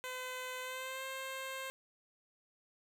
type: tone with pitch glide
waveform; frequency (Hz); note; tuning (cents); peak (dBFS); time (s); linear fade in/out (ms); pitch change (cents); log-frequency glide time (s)
10% pulse; 509 to 529.7; C5 to C5; -48 to +21; -32; 0.04-1.7; 0; +69; 0.61-1.04
effects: none